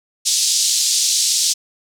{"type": "band-pass noise", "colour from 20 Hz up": "white", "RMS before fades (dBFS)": -17, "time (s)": [0.25, 1.54], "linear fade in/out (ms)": 20, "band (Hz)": [3900, 7800], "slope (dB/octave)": 24, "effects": []}